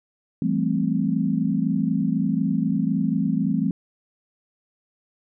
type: chord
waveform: sine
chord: A minor seventh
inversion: second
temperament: equal with one note detuned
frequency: 167.89 / 196 / 220 / 261.6 Hz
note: E3 / G3 / A3 / C4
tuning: +32 / 0 / 0 / 0 cents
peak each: -25 dBFS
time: 0.42-3.71 s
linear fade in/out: 2 ms
effects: none